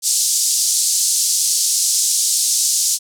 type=band-pass noise; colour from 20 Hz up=white; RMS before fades=-17 dBFS; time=0.02-2.99 s; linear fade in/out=50 ms; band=4900 to 9100 Hz; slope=24 dB/octave; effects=none